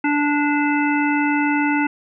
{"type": "harmonic tone", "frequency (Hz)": 292.2, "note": "D4", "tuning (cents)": -9, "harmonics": [1, 3, 5, 7, 9], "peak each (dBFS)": [-18, -23, -25, -26, -28], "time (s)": [0.04, 1.87], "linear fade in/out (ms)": 5, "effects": []}